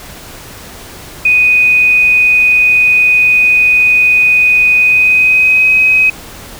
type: tone with pitch glide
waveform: sine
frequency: 2489 to 2528 Hz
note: D#7 to D#7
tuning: 0 to +27 cents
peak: -5 dBFS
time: 1.25-6.1 s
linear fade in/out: 5 ms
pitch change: +27 cents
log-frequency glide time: 4.75-5.69 s
effects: pink hiss -31 dBFS RMS until 6.59 s